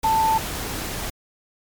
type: tone in noise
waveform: sine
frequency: 886 Hz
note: A5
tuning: 12 cents sharp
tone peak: -16 dBFS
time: 0.04-0.38 s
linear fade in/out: 5 ms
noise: pink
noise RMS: -29 dBFS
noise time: 0.03-1.1 s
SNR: +10 dB
effects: MP3 96 kbps